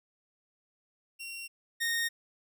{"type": "tone pair in turn", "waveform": "sawtooth", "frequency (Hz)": [2742, 1851.3], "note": ["F7", "A#6"], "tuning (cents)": [-32, -12], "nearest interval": "perfect fifth", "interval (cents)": 680, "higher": "first", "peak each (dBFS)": [-36, -25], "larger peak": "second", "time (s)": [[1.19, 1.48], [1.8, 2.09]], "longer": "neither", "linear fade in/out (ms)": 20, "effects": []}